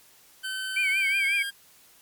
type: tone with pitch glide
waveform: 25% pulse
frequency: 1532 to 1610 Hz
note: G6 to G6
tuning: -40 to +46 cents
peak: -26 dBFS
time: 0.43-1.51 s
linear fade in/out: 20 ms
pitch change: +86 cents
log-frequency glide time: 0.89-1.35 s
type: tone with vibrato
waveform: sine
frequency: 2300 Hz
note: D7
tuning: 37 cents flat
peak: -22 dBFS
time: 0.76-1.43 s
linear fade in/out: 10 ms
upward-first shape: triangle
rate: 5.5 Hz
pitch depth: 110 cents each way
effects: white hiss -56 dBFS RMS until 2.01 s + MP3 96 kbps